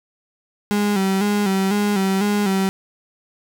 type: tone with vibrato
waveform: 35% pulse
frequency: 199 Hz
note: G3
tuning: 26 cents sharp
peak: -15 dBFS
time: 0.71-2.69 s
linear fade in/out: 0 ms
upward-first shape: square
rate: 2 Hz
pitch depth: 60 cents each way
effects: none